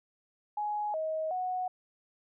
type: tone with pitch steps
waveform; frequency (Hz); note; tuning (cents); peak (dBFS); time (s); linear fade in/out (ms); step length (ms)
sine; 837 / 632 / 736; G#5 / D#5 / F#5; +13 / +27 / -9; -30; 0.57-1.68; 5; 370
effects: none